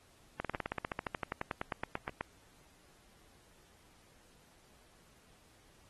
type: slowing click train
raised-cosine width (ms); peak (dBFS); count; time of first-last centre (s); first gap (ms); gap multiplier
0.5; -20; 23; 0.4-2.21; 47; 1.05
effects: pink hiss -65 dBFS RMS until 5.89 s + AAC 32 kbps